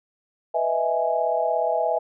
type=chord; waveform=sine; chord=E major seventh; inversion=second; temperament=equal; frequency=493.9 / 622.3 / 659.3 / 830.6 Hz; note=B4 / D#5 / E5 / G#5; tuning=0 / 0 / 0 / 0 cents; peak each=-28 / -27 / -23 / -26 dBFS; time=0.54-1.99 s; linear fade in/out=10 ms; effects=none